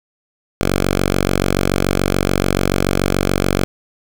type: tone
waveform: 5% pulse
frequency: 46.95 Hz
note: F#1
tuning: 26 cents sharp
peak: -3 dBFS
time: 0.61-3.64 s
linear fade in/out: 0 ms
effects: none